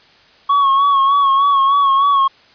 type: tone with vibrato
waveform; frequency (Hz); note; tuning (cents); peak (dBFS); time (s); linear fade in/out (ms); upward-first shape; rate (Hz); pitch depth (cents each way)
triangle; 1108.7; C#6; 0; -8; 0.49-2.28; 10; sine; 3.3; 44
effects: white hiss -48 dBFS RMS until 2.54 s + resampled to 11025 Hz